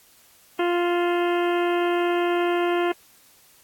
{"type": "harmonic tone with a mistuned harmonic", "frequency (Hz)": 349.2, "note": "F4", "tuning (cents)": 0, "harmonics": [1, 2, 3, 4, 5, 6, 7, 8, 9], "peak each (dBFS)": [-21, -27, -31, -33, -35, -37, -38, -39, -40], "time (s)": [0.59, 2.92], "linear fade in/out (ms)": 5, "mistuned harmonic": 7, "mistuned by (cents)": 68, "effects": ["white hiss -55 dBFS RMS until 3.63 s", "AAC 64 kbps"]}